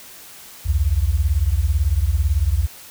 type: beating tone pair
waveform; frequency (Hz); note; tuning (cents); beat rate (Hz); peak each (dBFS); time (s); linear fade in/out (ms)
sine; 64 / 82; C2 / E2; -38 / -9; 18; -18; 0.65-2.67; 20
effects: white hiss -41 dBFS RMS until 2.9 s